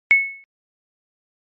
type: tone with exponential decay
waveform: sine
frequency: 2200 Hz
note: C#7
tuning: 14 cents flat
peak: -6 dBFS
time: 0.11-0.44 s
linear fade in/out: 0 ms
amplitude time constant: 70 ms
effects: MP3 32 kbps